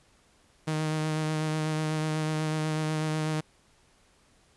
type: tone with vibrato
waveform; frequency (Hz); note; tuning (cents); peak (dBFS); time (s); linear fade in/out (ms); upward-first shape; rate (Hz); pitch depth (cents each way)
sawtooth; 155.56; D#3; 0; -23; 0.67-3.41; 10; sine; 8.1; 16
effects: pink hiss -63 dBFS RMS until 4.56 s + resampled to 24000 Hz